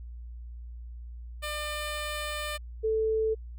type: tone pair in turn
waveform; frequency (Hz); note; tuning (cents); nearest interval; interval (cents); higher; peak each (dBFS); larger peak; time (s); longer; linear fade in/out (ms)
10% pulse / sine; 599 / 439.8; D5 / A4; +34 / -1; perfect fourth; 535; first; -24; neither; 1.42-2.58 / 2.83-3.35; first; 20
effects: added 59 Hz sine -39 dBFS peak until 3.58 s